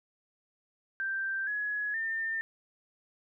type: tone with pitch steps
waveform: sine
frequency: 1570 / 1682.7 / 1803.5 Hz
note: G6 / G#6 / A6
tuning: +2 / +22 / +42 cents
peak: -30 dBFS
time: 1-2.41 s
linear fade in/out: 0 ms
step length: 470 ms
effects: none